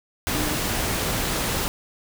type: tone in noise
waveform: sine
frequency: 302.6 Hz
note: D#4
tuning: 48 cents flat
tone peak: -28 dBFS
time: 0.35-0.55 s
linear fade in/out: 0 ms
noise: pink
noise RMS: -25 dBFS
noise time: 0.27-1.68 s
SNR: -6 dB
effects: none